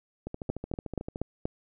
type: two click trains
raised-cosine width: 2 ms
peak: -22 / -16 dBFS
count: 13 / 5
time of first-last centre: 0.27-1.159 / 0.5-1.455 s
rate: 13.5 / 4.19 Hz
effects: none